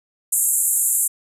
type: band-pass noise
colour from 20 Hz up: pink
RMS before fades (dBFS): -19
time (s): 0.32-1.08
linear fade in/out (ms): 10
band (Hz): 7200 to 13000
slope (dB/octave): 96
effects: none